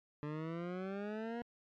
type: exponential sweep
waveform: 20% pulse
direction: up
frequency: 146.83 to 240.7 Hz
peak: -34 dBFS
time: 0.23-1.42 s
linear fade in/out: 0 ms
effects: low-pass 2000 Hz 12 dB/octave + MP3 96 kbps